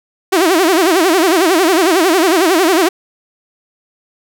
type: tone with vibrato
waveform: sawtooth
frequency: 350 Hz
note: F4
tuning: 4 cents sharp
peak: -5 dBFS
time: 0.32-2.89 s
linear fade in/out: 10 ms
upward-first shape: sine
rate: 11 Hz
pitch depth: 200 cents each way
effects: none